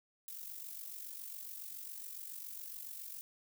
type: noise with amplitude modulation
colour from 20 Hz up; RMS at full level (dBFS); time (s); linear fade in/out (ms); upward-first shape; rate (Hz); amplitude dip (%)
violet; -44; 0.28-3.21; 0; sine; 47.2; 60
effects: none